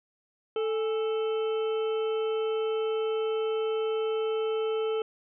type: harmonic tone with a mistuned harmonic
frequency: 440 Hz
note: A4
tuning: in tune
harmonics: 1 / 2 / 3 / 5 / 6 / 7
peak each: -26 / -42 / -40 / -52 / -47 / -44 dBFS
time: 0.56-5.02 s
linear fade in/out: 2 ms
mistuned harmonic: 2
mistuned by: -98 cents
effects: none